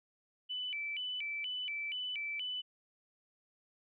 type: tone with vibrato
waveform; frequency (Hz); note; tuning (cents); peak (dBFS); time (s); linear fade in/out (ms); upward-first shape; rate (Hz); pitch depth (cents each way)
sine; 2637; E7; 0; -36; 0.49-2.62; 20; square; 2.1; 220
effects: none